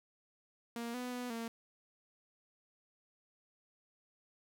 sawtooth tone with pitch steps, 234.2 / 248.4 / 247 / 229.5 Hz, A#3 / B3 / B3 / A#3, +8 / +10 / 0 / -27 cents, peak -35 dBFS, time 0.76-1.48 s, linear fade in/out 2 ms, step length 180 ms, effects none

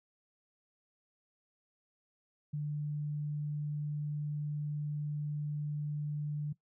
sine tone, 148.3 Hz, D3, 17 cents sharp, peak -33 dBFS, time 2.53-6.53 s, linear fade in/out 10 ms, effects noise-tail reverb RT60 0.1 s tail -18 dB re dry

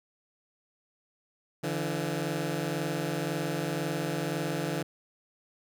15% pulse tone pair together, 146.83 / 168.75 Hz, D3 / E3, 0 / +41 cents, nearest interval major second, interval 241 cents, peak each -26 dBFS, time 1.63-4.83 s, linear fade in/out 10 ms, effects none

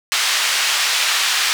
white band-pass noise, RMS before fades -18 dBFS, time 0.12-1.53 s, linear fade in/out 0 ms, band 1200 to 4800 Hz, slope 12 dB/octave, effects none

